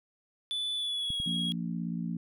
triangle tone with pitch glide, 3479 to 3305 Hz, A7 to G#7, -20 to -9 cents, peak -29 dBFS, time 0.51-1.52 s, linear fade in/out 0 ms, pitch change -89 cents, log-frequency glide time 0.75-1.22 s
clicks, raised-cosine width 5 ms, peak -27 dBFS, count 2, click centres 1.104 / 1.201 s
harmonic tone, 57.4 Hz, A#1, 26 cents flat, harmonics 3 / 4 / 5, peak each -33 / -36 / -43 dBFS, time 1.26-2.17 s, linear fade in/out 5 ms
effects none

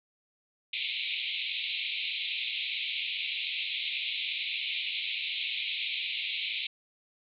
pink band-pass noise, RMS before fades -34 dBFS, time 0.73-6.67 s, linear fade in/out 5 ms, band 2200 to 4000 Hz, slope 96 dB/octave, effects none

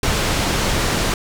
pink low-pass noise, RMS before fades -19 dBFS, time 0.03-1.14 s, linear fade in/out 2 ms, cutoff 7900 Hz, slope 12 dB/octave, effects none

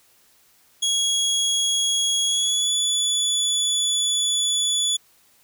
25% pulse tone with pitch glide, 3322 to 3441 Hz, G#7 to A7, 0 to -39 cents, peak -15 dBFS, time 0.82-4.97 s, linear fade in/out 10 ms, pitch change +61 cents, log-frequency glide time 2.26-2.73 s, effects white hiss -58 dBFS RMS until 5.43 s

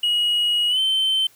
triangle tone with pitch glide, 2900 to 3090 Hz, F#7 to G7, -35 to -26 cents, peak -15 dBFS, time 0.03-1.27 s, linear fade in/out 5 ms, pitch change +109 cents, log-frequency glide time 0.69-0.79 s, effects tanh soft clip ceiling -11 dBFS + white hiss -54 dBFS RMS until 1.35 s

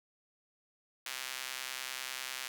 sawtooth tone with high-pass filter, 130 Hz, C3, 11 cents flat, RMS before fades -41 dBFS, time 1.06-2.48 s, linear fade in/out 2 ms, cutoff 2100 Hz, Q 0.79, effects none

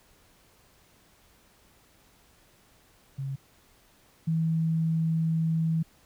sine tone pair in turn, 136.3 / 162.09 Hz, C#3 / E3, -29 / -29 cents, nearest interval minor third, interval 300 cents, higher second, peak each -30 / -23 dBFS, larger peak second, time 3.18-3.36 / 4.27-5.83 s, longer second, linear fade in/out 10 ms, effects pink hiss -61 dBFS RMS until 6.05 s

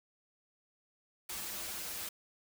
white noise with comb filter, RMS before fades -41 dBFS, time 1.29-2.09 s, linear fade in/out 5 ms, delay 7.4 ms, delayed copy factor -0.95, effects none

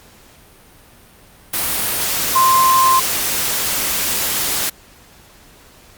sine tone in noise, 1046.5 Hz, C6, in tune, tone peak -10 dBFS, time 2.35-3 s, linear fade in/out 10 ms, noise white, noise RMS -19 dBFS, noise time 1.53-4.7 s, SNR +6 dB, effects pink hiss -46 dBFS RMS until 5.97 s + Opus 48 kbps

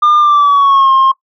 sine tone with pitch glide, 1204 to 1066.5 Hz, D6 to C6, +43 to +33 cents, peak -3 dBFS, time 0.02-1.12 s, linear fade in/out 10 ms, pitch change -210 cents, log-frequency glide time 0.18-0.92 s, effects noise-tail reverb RT60 0.1 s tail -20 dB re dry + tanh soft clip ceiling -4 dBFS

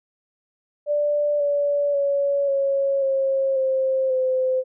sine tone with pitch steps, 587.3 / 574.9 / 562.7 / 550.8 / 539.2 / 527.8 / 516.6 Hz, D5 / D5 / C#5 / C#5 / C#5 / C5 / C5, 0 / -37 / +26 / -11 / -48 / +15 / -22 cents, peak -18 dBFS, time 0.86-4.64 s, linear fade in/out 50 ms, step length 540 ms, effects none

